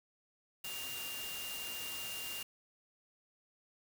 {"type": "tone in noise", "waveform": "sine", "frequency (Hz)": 2800, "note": "F7", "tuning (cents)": 4, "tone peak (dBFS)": -43, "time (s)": [0.64, 2.43], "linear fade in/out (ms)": 5, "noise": "white", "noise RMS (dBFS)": -44, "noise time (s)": [0.64, 2.43], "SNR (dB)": -2, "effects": []}